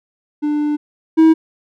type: tone pair in turn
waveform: triangle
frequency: 297.1 / 320.8 Hz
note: D4 / E4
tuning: +20 / -47 cents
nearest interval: minor second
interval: 133 cents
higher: second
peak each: -13 / -4 dBFS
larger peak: second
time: 0.42-0.77 / 1.17-1.34 s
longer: first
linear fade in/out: 20 ms
effects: none